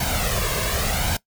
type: noise with flanger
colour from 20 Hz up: pink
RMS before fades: -23 dBFS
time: 0-1.17 s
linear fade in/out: 5 ms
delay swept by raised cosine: 1.3 to 1.84 ms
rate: 0.89 Hz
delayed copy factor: +0.65
effects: noise-tail reverb RT60 0.1 s tail -20 dB re dry